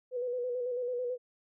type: tone with vibrato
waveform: sine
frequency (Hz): 493.9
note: B4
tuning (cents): 0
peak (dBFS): -31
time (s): 0.11-1.18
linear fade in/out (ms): 50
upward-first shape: square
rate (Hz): 9.1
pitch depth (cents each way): 36
effects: none